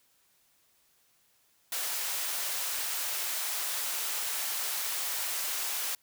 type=high-pass noise; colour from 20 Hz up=white; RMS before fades=-33 dBFS; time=1.72-5.95 s; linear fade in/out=2 ms; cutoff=640 Hz; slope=12 dB/octave; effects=white hiss -68 dBFS RMS until 6.02 s